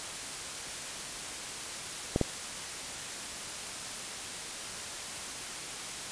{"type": "clicks", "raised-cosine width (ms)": 2, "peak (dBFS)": -12, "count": 2, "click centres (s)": [2.161, 2.213], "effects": ["white hiss -39 dBFS RMS until 6.11 s", "resampled to 22050 Hz"]}